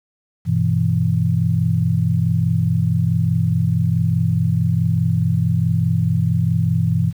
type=chord; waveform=sine; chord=E minor; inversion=first; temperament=just; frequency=98.89 / 123.61 / 164.81 Hz; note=G2 / B2 / E3; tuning=+16 / +2 / 0 cents; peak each=-20 / -19 / -18 dBFS; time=0.45-7.13 s; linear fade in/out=50 ms; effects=8-bit